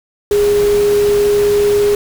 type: tone in noise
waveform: sine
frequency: 410.8 Hz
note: G#4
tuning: 19 cents flat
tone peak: -9 dBFS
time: 0.31-1.95 s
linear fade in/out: 2 ms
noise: pink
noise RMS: -25 dBFS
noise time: 0.31-1.95 s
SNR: +13 dB
effects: none